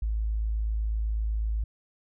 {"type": "tone", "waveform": "sine", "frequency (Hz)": 54, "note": "A1", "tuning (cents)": -32, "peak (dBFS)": -25, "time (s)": [0.02, 1.64], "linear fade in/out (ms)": 5, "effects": []}